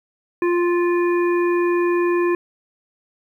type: harmonic tone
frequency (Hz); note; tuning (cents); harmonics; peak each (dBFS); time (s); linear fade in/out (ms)
349.2; F4; 0; 1 / 3 / 5 / 7; -16 / -26 / -30 / -33; 0.42-2.35; 2
effects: 9-bit